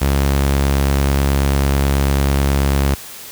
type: tone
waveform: sawtooth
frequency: 69.2 Hz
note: C#2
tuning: 2 cents flat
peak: -9 dBFS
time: 0.01-2.95 s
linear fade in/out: 10 ms
effects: white hiss -34 dBFS RMS until 3.31 s